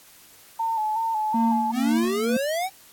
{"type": "tone with vibrato", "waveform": "sine", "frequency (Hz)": 882, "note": "A5", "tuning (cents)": 4, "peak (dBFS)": -22, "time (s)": [0.59, 1.72], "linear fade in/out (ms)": 10, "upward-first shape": "square", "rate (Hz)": 2.7, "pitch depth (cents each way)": 45}
{"type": "tone with tremolo", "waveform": "triangle", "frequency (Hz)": 229.5, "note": "A#3", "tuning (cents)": -27, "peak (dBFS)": -17, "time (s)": [1.34, 2.37], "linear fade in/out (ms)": 5, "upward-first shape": "sine", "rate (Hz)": 2.1, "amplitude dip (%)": 70}
{"type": "exponential sweep", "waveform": "square", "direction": "up", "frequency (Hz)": [238.7, 784], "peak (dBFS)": -24, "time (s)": [1.72, 2.7], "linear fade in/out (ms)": 50}
{"effects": ["white hiss -51 dBFS RMS until 2.92 s", "AAC 64 kbps"]}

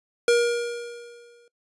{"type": "tone with exponential decay", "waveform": "square", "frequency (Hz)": 474.7, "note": "A#4", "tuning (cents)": 31, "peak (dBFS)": -15, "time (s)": [0.28, 1.48], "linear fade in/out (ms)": 2, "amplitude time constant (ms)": 260, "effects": ["noise-tail reverb RT60 0.1 s tail -21 dB re dry", "resampled to 24000 Hz"]}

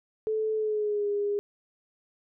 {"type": "tone with pitch glide", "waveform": "sine", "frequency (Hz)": [435.6, 408.8], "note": ["A4", "G#4"], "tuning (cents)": [-17, -27], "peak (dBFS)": -25, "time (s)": [0.27, 1.39], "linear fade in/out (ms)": 0, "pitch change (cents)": -110, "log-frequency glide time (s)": [0.55, 1.08], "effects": []}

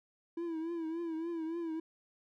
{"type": "tone with vibrato", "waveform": "triangle", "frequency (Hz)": 330, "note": "E4", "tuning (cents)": 2, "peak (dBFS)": -33, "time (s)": [0.37, 1.8], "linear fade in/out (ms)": 5, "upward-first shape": "triangle", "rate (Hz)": 3.5, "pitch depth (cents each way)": 83, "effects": []}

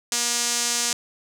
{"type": "tone with band-pass filter", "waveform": "sawtooth", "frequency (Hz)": 238.6, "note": "A#3", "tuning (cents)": 41, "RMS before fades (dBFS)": -24, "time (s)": [0.12, 0.93], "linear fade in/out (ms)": 2, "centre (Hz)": 6800, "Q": 1.8, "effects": []}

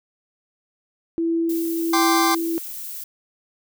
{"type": "tone with tremolo", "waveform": "sine", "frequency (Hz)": 332, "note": "E4", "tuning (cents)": 12, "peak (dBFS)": -18, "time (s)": [1.18, 2.58], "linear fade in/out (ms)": 0, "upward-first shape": "sine", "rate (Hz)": 1.4, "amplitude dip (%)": 35}
{"type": "noise", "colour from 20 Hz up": "violet", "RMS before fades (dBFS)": -33, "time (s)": [1.49, 3.04], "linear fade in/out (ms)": 5}
{"type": "chord", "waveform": "sawtooth", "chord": "G suspended fourth", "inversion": "none", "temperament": "just", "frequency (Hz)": [784, 1045.3, 1176], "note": ["G5", "C6", "D6"], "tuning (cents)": [0, -2, 2], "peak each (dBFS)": -18, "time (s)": [1.93, 2.35], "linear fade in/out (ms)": 5}
{"effects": []}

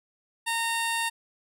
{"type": "tone with low-pass filter", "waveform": "15% pulse", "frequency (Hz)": 919, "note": "A#5", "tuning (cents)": -25, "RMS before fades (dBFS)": -28, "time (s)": [0.46, 1.1], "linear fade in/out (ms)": 20, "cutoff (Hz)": 12000, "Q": 1.8, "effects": []}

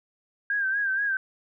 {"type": "tone with vibrato", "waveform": "sine", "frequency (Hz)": 1599, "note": "G6", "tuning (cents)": 34, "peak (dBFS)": -23, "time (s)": [0.5, 1.17], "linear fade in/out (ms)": 2, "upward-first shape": "sine", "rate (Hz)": 4.2, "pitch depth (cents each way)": 70, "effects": []}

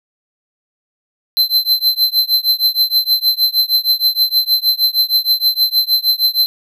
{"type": "tone with tremolo", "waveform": "square", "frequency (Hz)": 4083, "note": "C8", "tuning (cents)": -43, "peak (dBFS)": -8, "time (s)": [1.37, 6.46], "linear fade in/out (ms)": 0, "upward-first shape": "triangle", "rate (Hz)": 6.4, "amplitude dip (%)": 100, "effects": []}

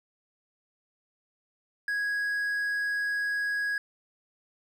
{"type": "tone", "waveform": "triangle", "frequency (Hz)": 1658, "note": "G#6", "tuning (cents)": -3, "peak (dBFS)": -25, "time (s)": [1.88, 3.78], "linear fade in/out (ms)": 2, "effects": []}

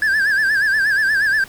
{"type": "tone with vibrato", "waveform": "triangle", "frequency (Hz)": 1659, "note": "G#6", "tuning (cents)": -2, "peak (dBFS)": -12, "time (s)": [0.02, 1.44], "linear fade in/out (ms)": 2, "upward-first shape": "sine", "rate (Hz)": 8.4, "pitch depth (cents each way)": 110, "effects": ["pink hiss -41 dBFS RMS until 1.48 s"]}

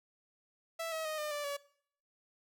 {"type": "tone with pitch steps", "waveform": "sawtooth", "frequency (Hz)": [659.3, 640.2, 621.6, 603.5, 586, 569], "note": ["E5", "D#5", "D#5", "D5", "D5", "C#5"], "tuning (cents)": [0, 49, -2, 47, -4, 45], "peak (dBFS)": -32, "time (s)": [0.79, 1.57], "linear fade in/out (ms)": 10, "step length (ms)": 130, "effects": ["noise-tail reverb RT60 0.6 s tail -20 dB re dry"]}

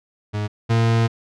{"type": "tone pair in turn", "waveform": "40% pulse", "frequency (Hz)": [104.7, 114.59], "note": ["G#2", "A#2"], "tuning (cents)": [15, -29], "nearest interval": "major second", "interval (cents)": 156, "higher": "second", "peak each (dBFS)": [-21, -14], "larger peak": "second", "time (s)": [[0.33, 0.48], [0.69, 1.08]], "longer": "second", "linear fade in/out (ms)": 20, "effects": ["low-pass 5000 Hz 12 dB/octave"]}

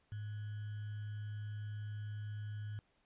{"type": "tone with sample-and-hold", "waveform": "sine", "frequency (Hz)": 105.4, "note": "G#2", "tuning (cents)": 26, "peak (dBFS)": -40, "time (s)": [0.12, 2.79], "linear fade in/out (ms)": 0, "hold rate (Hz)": 1575, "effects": ["pink hiss -75 dBFS RMS until 3.05 s", "resampled to 8000 Hz"]}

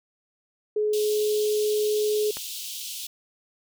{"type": "tone", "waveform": "sine", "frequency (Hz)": 423.5, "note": "G#4", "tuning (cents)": 34, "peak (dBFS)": -21, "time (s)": [0.76, 2.31], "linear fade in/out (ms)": 5}
{"type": "high-pass noise", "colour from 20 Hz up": "pink", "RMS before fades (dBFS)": -35, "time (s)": [0.93, 3.07], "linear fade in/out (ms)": 5, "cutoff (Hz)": 2900, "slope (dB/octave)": 48}
{"type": "click", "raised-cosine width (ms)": 0.5, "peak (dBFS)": -22, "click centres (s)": 2.37}
{"effects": []}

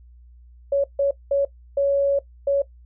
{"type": "tone bursts at uneven times", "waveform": "sine", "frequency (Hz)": 559, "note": "C#5", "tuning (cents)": 14, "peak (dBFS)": -16, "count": 5, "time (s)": [[0.72, 0.84], [0.99, 1.11], [1.31, 1.45], [1.77, 2.19], [2.47, 2.62]], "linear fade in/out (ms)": 5, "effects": ["noise-tail reverb RT60 0.1 s tail -17 dB re dry", "added 60 Hz sine -45 dBFS peak until 2.85 s"]}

